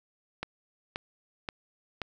click train, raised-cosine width 0.3 ms, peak -17 dBFS, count 4, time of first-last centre 0.43-2.017 s, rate 1.89 Hz, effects none

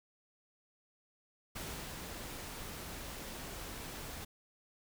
pink noise with ADSR envelope, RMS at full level -42 dBFS, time 1.55-4.25 s, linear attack 12 ms, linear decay 360 ms, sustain -3 dB, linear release 8 ms, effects none

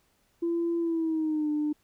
sine tone with pitch glide, 338.4 to 299.7 Hz, E4 to D4, +45 to +35 cents, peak -24 dBFS, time 0.42-1.73 s, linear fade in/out 10 ms, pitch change -210 cents, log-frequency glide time 0.79-1.5 s, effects tanh soft clip ceiling -21 dBFS + pink hiss -69 dBFS RMS until 1.83 s

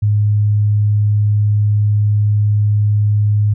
sine tone, 104.5 Hz, G#2, 11 cents sharp, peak -10 dBFS, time 0.02-3.54 s, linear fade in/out 10 ms, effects none

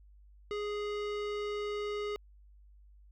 square tone with low-pass filter, 415.3 Hz, G#4, in tune, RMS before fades -36 dBFS, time 0.51-2.16 s, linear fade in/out 0 ms, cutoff 3700 Hz, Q 1, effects added 50 Hz sine -55 dBFS peak until 3.11 s

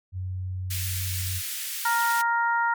sine tone, 92.5 Hz, F#2, in tune, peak -28 dBFS, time 0.12-1.42 s, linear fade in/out 50 ms
white high-pass noise, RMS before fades -32 dBFS, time 0.7-2.22 s, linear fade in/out 10 ms, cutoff 1700 Hz, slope 24 dB/octave
harmonic tone, 467 Hz, A#4, 3 cents sharp, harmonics 2 / 3 / 4, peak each -23 / -25 / -31 dBFS, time 1.85-2.74 s, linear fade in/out 5 ms
effects MP3 96 kbps

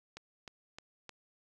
click train, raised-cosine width 0.2 ms, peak -28 dBFS, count 4, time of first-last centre 0.17-1.093 s, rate 3.25 Hz, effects none

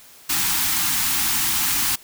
white band-stop noise, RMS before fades -21 dBFS, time 0.29-1.96 s, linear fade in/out 10 ms, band 350 to 750 Hz, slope 96 dB/octave, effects white hiss -47 dBFS RMS until 2.03 s

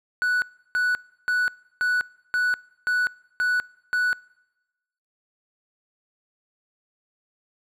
triangle tone bursts, 1480 Hz, F#6, in tune, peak -18 dBFS, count 8, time 0.22-4.13 s, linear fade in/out 0 ms, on 200 ms, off 330 ms, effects noise-tail reverb RT60 1.0 s tail -24 dB re dry

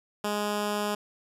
10% pulse tone, 207.7 Hz, G#3, in tune, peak -19 dBFS, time 0.24-0.95 s, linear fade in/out 5 ms, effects resampled to 32000 Hz

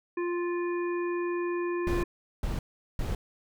harmonic tone, 349.2 Hz, F4, in tune, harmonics 1 / 3 / 5 / 7, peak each -28 / -38 / -42 / -45 dBFS, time 0.17-2.04 s, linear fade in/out 5 ms
brown noise bursts, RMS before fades -30 dBFS, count 3, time 1.87-3.15 s, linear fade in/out 2 ms, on 160 ms, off 400 ms
effects none

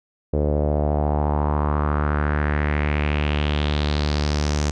sawtooth tone with low-pass filter sweep, 74.1 Hz, D2, 16 cents sharp, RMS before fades -21 dBFS, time 0.33-4.71 s, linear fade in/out 5 ms, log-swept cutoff 490 to 6500 Hz, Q 3.3, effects none

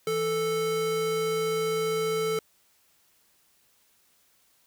square tone pair together, 165.02 / 440 Hz, E3 / A4, +2 / 0 cents, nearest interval octave + perfect fourth, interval 1698 cents, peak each -38 / -26 dBFS, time 0.07-2.39 s, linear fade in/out 2 ms, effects white hiss -65 dBFS RMS until 4.66 s

